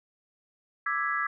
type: chord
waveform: sine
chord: E dominant seventh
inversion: third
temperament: equal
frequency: 1174.7 / 1318.5 / 1661.2 / 1975.5 Hz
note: D6 / E6 / G#6 / B6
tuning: 0 / 0 / 0 / 0 cents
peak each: -32 / -32 / -30 / -34 dBFS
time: 0.86-1.27 s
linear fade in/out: 5 ms
effects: none